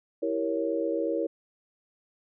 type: chord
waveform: sine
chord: E diminished seventh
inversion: none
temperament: equal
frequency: 329.6 / 392 / 466.2 / 554.4 Hz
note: E4 / G4 / Bb4 / Db5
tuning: 0 / 0 / 0 / 0 cents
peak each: -30 / -36 / -30 / -31 dBFS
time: 0.22-1.27 s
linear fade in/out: 10 ms
effects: none